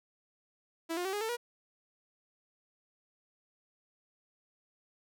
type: tone with pitch steps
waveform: sawtooth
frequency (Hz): 329.6 / 355.3 / 383 / 412.9 / 445.1 / 479.8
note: E4 / F4 / G4 / G#4 / A4 / A#4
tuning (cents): 0 / +30 / -40 / -10 / +20 / +50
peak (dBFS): -29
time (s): 0.89-1.37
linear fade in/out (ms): 20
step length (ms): 80
effects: none